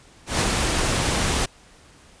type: noise with ADSR envelope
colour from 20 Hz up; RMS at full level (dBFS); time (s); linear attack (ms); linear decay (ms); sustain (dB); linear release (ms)
pink; -19; 0.26-1.46; 150; 21; -3; 9
effects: pink hiss -51 dBFS RMS until 2.2 s + resampled to 22050 Hz